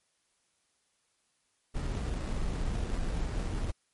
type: noise with sample-and-hold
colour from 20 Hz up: brown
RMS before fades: -32 dBFS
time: 1.74-3.72 s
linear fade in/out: 20 ms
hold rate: 3150 Hz
effects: white hiss -74 dBFS RMS until 3.93 s + MP3 48 kbps